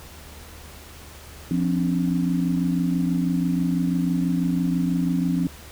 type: tone cluster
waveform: sine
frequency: 173.5 / 261.9 / 288 Hz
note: F3 / C4 / D4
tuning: -11 / +2 / -34 cents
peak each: -22 / -24 / -28 dBFS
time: 1.51-5.47 s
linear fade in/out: 2 ms
effects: added 75 Hz sine -44 dBFS peak until 5.71 s + pink hiss -44 dBFS RMS until 5.71 s